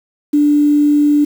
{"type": "tone with quantisation", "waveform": "sine", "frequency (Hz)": 293.7, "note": "D4", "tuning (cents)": 0, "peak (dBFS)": -8, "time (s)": [0.33, 1.25], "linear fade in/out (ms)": 10, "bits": 6, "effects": []}